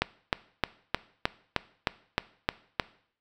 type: click train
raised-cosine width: 0.3 ms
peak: -7 dBFS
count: 10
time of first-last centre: 0.02-2.798 s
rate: 3.24 Hz
effects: noise-tail reverb RT60 0.6 s tail -19 dB re dry